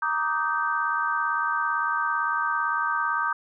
sine chord, Eb major seventh, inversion second, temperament just, 933.4 / 1166.7 / 1244.5 / 1555.6 Hz, Bb5 / D6 / Eb6 / G6, +2 / -12 / 0 / -14 cents, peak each -30 / -29 / -28 / -27 dBFS, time 0.02-3.33 s, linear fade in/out 5 ms, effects none

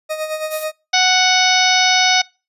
40% pulse tone with tremolo, 622.3 Hz, D#5, in tune, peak -18 dBFS, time 0.09-0.72 s, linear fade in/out 20 ms, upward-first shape sine, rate 9.2 Hz, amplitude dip 60%
violet noise, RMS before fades -28 dBFS, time 0.5-0.65 s, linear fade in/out 20 ms
harmonic tone, 740 Hz, F#5, in tune, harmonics 1 / 2 / 3 / 4 / 5 / 6 / 7 / 8, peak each -17 / -21 / -18 / -22 / -19 / -23 / -20 / -22 dBFS, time 0.93-2.22 s, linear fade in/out 10 ms
effects noise-tail reverb RT60 0.3 s tail -26 dB re dry + resampled to 32000 Hz

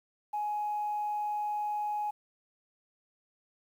sine tone, 837 Hz, G#5, 13 cents sharp, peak -29 dBFS, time 0.33-2.11 s, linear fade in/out 10 ms, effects tanh soft clip ceiling -26 dBFS + 10-bit

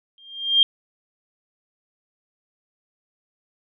sine tone with exponential growth, 3200 Hz, G7, 35 cents sharp, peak -9 dBFS, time 0.18-0.63 s, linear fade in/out 1 ms, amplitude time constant 96 ms, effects none

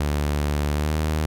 sawtooth tone with pitch glide, 73.42 to 77.34 Hz, D2 to D#2, 0 to -10 cents, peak -17 dBFS, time 0-1.26 s, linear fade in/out 5 ms, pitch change +90 cents, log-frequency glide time 0.73-0.95 s, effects none

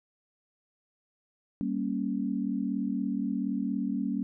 sine chord, G diminished, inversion none, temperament equal, 196 / 233.1 / 277.2 Hz, G3 / Bb3 / Db4, 0 / 0 / 0 cents, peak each -32 dBFS, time 1.61-4.23 s, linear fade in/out 0 ms, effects none

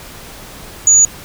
sine tone, 6750 Hz, G#8, 27 cents sharp, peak -5 dBFS, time 0.87-1.05 s, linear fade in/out 2 ms, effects pink hiss -34 dBFS RMS until 1.24 s

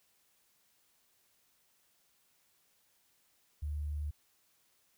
sine tone with sample-and-hold, 74.1 Hz, D2, 16 cents sharp, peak -34 dBFS, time 3.62-4.11 s, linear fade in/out 10 ms, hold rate 11025 Hz, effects white hiss -72 dBFS RMS until 4.97 s

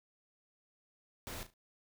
pink noise with echo, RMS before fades -44 dBFS, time 1.27-1.43 s, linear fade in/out 0 ms, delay 36 ms, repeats 3, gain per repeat -11 dB, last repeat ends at 1.538 s, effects none

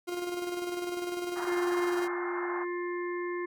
40% pulse tone with tremolo, 352.7 Hz, F4, 17 cents sharp, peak -30 dBFS, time 0.07-2.08 s, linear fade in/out 20 ms, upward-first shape square, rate 20 Hz, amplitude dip 40%
pink band-pass noise, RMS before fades -39 dBFS, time 1.35-2.65 s, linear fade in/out 20 ms, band 720 to 1700 Hz, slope 48 dB/octave
harmonic tone, 352.1 Hz, F4, 14 cents sharp, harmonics 1 / 3 / 5 / 6, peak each -32 / -40 / -43 / -44 dBFS, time 1.47-3.46 s, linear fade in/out 10 ms
effects none

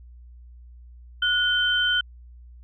sine tone pair together, 1459 / 3094 Hz, F#6 / G7, -25 / -23 cents, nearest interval octave + minor second, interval 1302 cents, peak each -22 dBFS, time 1.22-2.01 s, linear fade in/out 5 ms, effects added 60 Hz sine -43 dBFS peak until 2.63 s

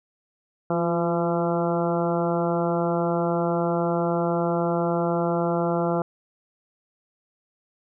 harmonic tone with a mistuned harmonic, 170 Hz, F3, 46 cents flat, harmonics 1 / 2 / 3 / 4 / 5 / 6 / 7 / 8, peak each -26 / -27 / -27 / -28 / -32 / -36 / -36 / -35 dBFS, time 0.7-6.02 s, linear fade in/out 2 ms, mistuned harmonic 2, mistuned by +31 cents, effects none

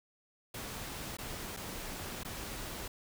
pink noise with dropouts, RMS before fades -42 dBFS, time 0.54-2.88 s, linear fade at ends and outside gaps 5 ms, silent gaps 1.17-1.185 / 1.566-1.57 / 2.234-2.248 s, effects none

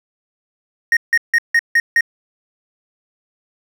triangle tone bursts, 1862 Hz, A#6, 2 cents flat, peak -8 dBFS, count 6, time 0.92-2.008 s, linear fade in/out 2 ms, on 48 ms, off 160 ms, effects none

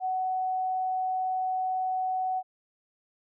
sine tone, 747 Hz, F#5, 16 cents sharp, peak -26 dBFS, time 0-2.43 s, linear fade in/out 50 ms, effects none

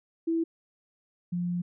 sine tone pair in turn, 329.6 / 175.92 Hz, E4 / F3, 0 / +13 cents, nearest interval major seventh, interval 1087 cents, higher first, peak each -24 / -27 dBFS, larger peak first, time 0.27-0.44 / 1.32-1.62 s, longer second, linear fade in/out 10 ms, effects none

